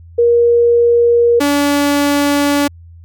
sine / sawtooth tone pair in turn, 473.1 / 286.8 Hz, A#4 / D4, +26 / -41 cents, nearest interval major sixth, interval 867 cents, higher first, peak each -7 dBFS, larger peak neither, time 0.18-1.4 / 1.4-2.68 s, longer second, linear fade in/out 10 ms, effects added 84 Hz sine -35 dBFS peak until 3.04 s

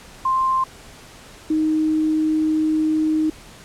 sine tone pair in turn, 1049 / 311.9 Hz, C6 / D#4, +4 / +4 cents, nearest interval octave + major sixth, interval 2100 cents, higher first, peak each -16 dBFS, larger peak neither, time 0.25-0.64 / 1.5-3.3 s, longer second, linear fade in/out 5 ms, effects pink hiss -43 dBFS RMS until 3.64 s + low-pass 10000 Hz 12 dB/octave

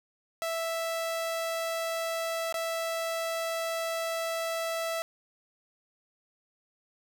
sawtooth tone with dropouts, 659.3 Hz, E5, in tune, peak -26 dBFS, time 0.42-5.02 s, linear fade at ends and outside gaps 0 ms, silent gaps 2.525-2.542 s, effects none

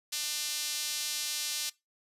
sawtooth tone with high-pass filter, 298.7 Hz, D4, 29 cents sharp, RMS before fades -34 dBFS, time 0.12-1.7 s, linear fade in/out 10 ms, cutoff 4300 Hz, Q 1.2, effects noise-tail reverb RT60 0.2 s tail -20 dB re dry + resampled to 32000 Hz

